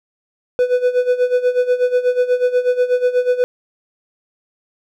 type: tone with tremolo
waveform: triangle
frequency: 496.9 Hz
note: B4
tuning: 11 cents sharp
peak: -8 dBFS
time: 0.59-3.44 s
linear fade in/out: 0 ms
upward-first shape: sine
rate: 8.2 Hz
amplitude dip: 80%
effects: none